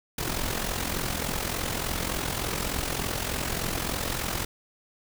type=noise with amplitude modulation; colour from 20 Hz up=pink; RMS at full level=-27 dBFS; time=0.18-4.45 s; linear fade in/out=5 ms; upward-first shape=sine; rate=43.4 Hz; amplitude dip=65%; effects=none